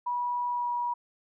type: tone with pitch glide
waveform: sine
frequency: 973 to 964.6 Hz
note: B5 to B5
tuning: -26 to -41 cents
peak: -27 dBFS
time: 0.06-0.94 s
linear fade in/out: 10 ms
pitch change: -15 cents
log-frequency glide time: 0.49-0.7 s
effects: none